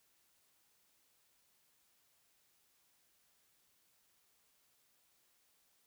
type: silence
effects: white hiss -74 dBFS RMS until 5.86 s